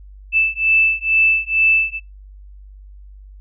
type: beating tone pair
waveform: sine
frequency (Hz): 2637 / 2639.2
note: E7 / E7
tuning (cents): 0 / +1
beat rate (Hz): 2.2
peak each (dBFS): -16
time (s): 0.32-2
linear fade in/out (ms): 50
effects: noise-tail reverb RT60 0.2 s tail -25 dB re dry + added 49 Hz sine -37 dBFS peak until 3.4 s